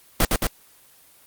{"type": "noise with echo", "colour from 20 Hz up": "pink", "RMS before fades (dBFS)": -17, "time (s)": [0.2, 0.25], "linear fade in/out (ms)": 2, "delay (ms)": 110, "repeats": 2, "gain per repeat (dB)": -2, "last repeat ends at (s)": 0.47, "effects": ["white hiss -53 dBFS RMS until 1.26 s", "Opus 24 kbps"]}